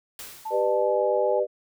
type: noise with exponential decay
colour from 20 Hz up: white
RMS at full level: -37 dBFS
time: 0.19-0.98 s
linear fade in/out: 2 ms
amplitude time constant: 170 ms
type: tone with pitch glide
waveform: sine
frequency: 880 to 842.2 Hz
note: A5 to G#5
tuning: 0 to +24 cents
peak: -29 dBFS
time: 0.45-1.4 s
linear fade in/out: 10 ms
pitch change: -76 cents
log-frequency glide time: 0.65-1 s
type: chord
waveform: sine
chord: G major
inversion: none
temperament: equal with one note detuned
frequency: 392 / 493.9 / 601.8 Hz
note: G4 / B4 / D5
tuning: 0 / 0 / +42 cents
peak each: -27 / -24 / -24 dBFS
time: 0.5-1.47 s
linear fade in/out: 50 ms
effects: none